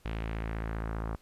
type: tone with low-pass filter sweep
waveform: sawtooth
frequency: 55.1 Hz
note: A1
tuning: 3 cents sharp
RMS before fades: -35 dBFS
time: 0.05-1.16 s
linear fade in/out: 5 ms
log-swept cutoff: 2900 to 1200 Hz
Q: 1.8
effects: pink hiss -64 dBFS RMS until 1.21 s + resampled to 32000 Hz